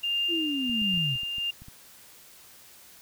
sine tone with tremolo, 2802 Hz, F7, 5 cents sharp, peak -24 dBFS, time 0.03-1.51 s, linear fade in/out 10 ms, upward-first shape sine, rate 1.4 Hz, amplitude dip 50%
sine linear sweep, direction down, 349.3 to 119.7 Hz, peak -28 dBFS, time 0.28-1.18 s, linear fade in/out 50 ms
clicks, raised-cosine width 5 ms, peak -34 dBFS, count 9, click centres 0.697 / 0.818 / 0.941 / 0.975 / 1.155 / 1.233 / 1.383 / 1.62 / 1.684 s
effects white hiss -52 dBFS RMS until 3.01 s

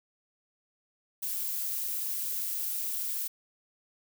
violet noise with amplitude modulation, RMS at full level -31 dBFS, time 1.22-3.28 s, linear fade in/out 10 ms, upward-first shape sine, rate 194 Hz, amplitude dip 45%, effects none

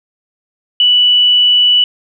sine tone, 2960 Hz, F#7, in tune, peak -6 dBFS, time 0.8-1.84 s, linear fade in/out 2 ms, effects none

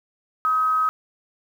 sine tone with amplitude modulation, 1269 Hz, D#6, 34 cents sharp, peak -16 dBFS, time 0.45-0.89 s, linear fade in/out 0 ms, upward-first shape sine, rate 275 Hz, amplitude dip 30%, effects 8-bit

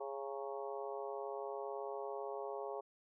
harmonic tone with a mistuned harmonic, 137.9 Hz, C#3, 9 cents flat, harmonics 3 / 4 / 5 / 6 / 7 / 8, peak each -44 / -46 / -48 / -50 / -51 / -52 dBFS, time 0-2.81 s, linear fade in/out 10 ms, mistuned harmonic 7, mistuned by -68 cents, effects none

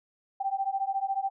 sine beating tone pair, 774 / 788 Hz, G5 / G5, -22 / +9 cents, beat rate 14 Hz, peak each -30 dBFS, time 0.4-1.3 s, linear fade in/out 10 ms, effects none

